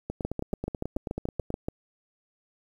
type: two click trains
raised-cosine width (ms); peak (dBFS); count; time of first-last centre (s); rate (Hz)
2; -18 / -16; 14 / 11; 0.1-1.504 / 0.25-1.685; 9.26 / 6.97
effects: 9-bit